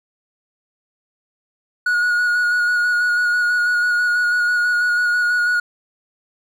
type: tone with vibrato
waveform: triangle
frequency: 1451 Hz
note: F#6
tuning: 34 cents flat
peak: -13 dBFS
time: 1.86-5.6 s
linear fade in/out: 5 ms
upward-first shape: square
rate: 6.1 Hz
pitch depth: 16 cents each way
effects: none